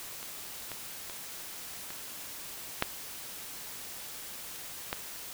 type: clicks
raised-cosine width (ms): 0.3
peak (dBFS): -27 / -22 / -26 / -26 / -9 / -15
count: 6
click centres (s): 0.229 / 0.717 / 1.098 / 1.905 / 2.824 / 4.929
effects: white hiss -43 dBFS RMS until 5.33 s